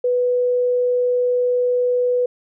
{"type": "tone", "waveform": "sine", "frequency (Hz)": 493.9, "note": "B4", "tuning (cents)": 0, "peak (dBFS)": -15, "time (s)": [0.04, 2.26], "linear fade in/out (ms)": 5, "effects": []}